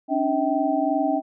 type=tone cluster; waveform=sine; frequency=275.7 / 298.3 / 644 / 776 Hz; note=C#4 / D4 / E5 / G5; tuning=-9 / +27 / -41 / -18 cents; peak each=-25 dBFS; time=0.08-1.22 s; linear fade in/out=50 ms; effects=none